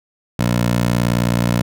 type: tone with high-pass filter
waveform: 15% pulse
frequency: 59.1 Hz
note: A#1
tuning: 24 cents sharp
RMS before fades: -17 dBFS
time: 0.39-1.62 s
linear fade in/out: 5 ms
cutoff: 120 Hz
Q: 1.1
effects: none